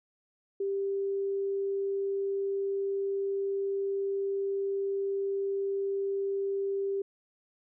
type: tone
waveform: sine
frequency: 394.1 Hz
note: G4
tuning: 9 cents sharp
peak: -28 dBFS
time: 0.6-7.02 s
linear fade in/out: 5 ms
effects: none